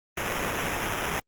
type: noise with sample-and-hold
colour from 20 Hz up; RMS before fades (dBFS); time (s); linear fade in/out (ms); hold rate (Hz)
violet; -29; 0.17-1.2; 5; 4410
effects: Opus 32 kbps

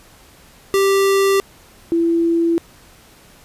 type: tone pair in turn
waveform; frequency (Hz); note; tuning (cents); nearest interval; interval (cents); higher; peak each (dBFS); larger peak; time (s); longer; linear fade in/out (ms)
square / sine; 392 / 335.2; G4 / E4; 0 / +29; minor third; 271; first; -13; neither; 0.74-1.4 / 1.92-2.58; neither; 0
effects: pink hiss -47 dBFS RMS until 3.44 s + resampled to 32000 Hz

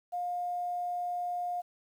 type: tone with quantisation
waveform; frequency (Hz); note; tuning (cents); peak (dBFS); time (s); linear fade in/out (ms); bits
sine; 710; F5; +28; -31; 0.12-1.62; 20; 10
effects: none

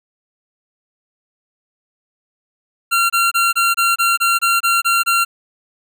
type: tone bursts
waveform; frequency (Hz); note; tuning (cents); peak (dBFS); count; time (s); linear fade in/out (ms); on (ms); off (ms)
25% pulse; 1374; F6; -29; -9; 11; 2.91-5.25; 20; 190; 25
effects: none

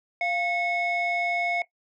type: tone pair together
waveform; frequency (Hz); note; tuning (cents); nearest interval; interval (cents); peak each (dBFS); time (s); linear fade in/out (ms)
sine; 696 / 2193; F5 / C#7; -6 / -19; octave + minor sixth; 1987; -25 / -24; 0.21-1.62; 2
effects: noise-tail reverb RT60 0.1 s tail -17 dB re dry + tanh soft clip ceiling -20 dBFS

